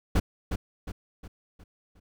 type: noise with echo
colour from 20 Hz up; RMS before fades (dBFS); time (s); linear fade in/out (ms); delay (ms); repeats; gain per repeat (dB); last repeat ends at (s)
brown; -20; 0.15-0.2; 10; 360; 5; -7; 2
effects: none